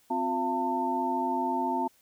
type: tone cluster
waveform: sine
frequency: 260.2 / 355.8 / 683 / 897 Hz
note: C4 / F4 / F5 / A5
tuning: -9 / +32 / -39 / +33 cents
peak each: -32 / -35 / -35 / -28 dBFS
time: 0.1-1.88 s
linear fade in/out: 10 ms
effects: white hiss -64 dBFS RMS until 2.01 s